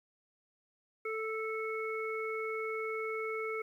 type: harmonic tone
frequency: 440 Hz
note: A4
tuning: in tune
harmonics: 1 / 3 / 5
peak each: -36 / -41 / -40 dBFS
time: 1.05-3.62 s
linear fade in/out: 5 ms
effects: 11-bit